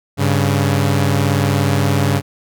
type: tone pair together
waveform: sawtooth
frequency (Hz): 98.85 / 139.8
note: G2 / C#3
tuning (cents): +15 / +15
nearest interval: tritone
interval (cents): 600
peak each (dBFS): -12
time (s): 0.17-2.22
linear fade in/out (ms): 50
effects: none